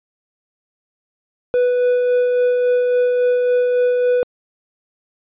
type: tone with tremolo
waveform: triangle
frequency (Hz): 493.9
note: B4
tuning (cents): 0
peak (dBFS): -10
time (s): 1.54-4.23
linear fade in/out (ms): 0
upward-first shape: sine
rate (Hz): 3.6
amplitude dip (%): 25
effects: resampled to 8000 Hz